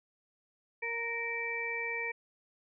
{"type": "harmonic tone", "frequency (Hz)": 465, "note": "A#4", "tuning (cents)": -4, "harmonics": [1, 2, 4, 5], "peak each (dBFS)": [-41, -44, -39, -35], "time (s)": [0.82, 2.12], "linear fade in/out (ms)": 10, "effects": []}